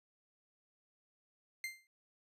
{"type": "tone with exponential decay", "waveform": "40% pulse", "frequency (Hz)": 2093, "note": "C7", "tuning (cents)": 0, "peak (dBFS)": -35, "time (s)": [1.64, 1.87], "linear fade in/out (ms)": 1, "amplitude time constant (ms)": 48, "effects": ["resampled to 32000 Hz"]}